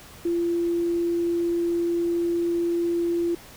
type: tone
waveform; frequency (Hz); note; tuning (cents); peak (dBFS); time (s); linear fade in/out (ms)
sine; 342.2; F4; -35; -21; 0.25-3.35; 5
effects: pink hiss -46 dBFS RMS until 3.56 s